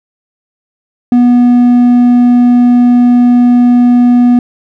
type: tone with hard clipping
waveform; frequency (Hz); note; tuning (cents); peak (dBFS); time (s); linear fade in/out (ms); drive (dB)
sine; 243.8; B3; -22; -4; 1.12-4.39; 2; 3
effects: none